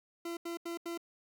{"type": "tone bursts", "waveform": "40% pulse", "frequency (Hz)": 339.4, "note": "F4", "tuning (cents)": -49, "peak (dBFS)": -36, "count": 4, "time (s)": [0.25, 0.976], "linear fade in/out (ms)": 5, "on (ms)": 120, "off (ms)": 82, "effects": []}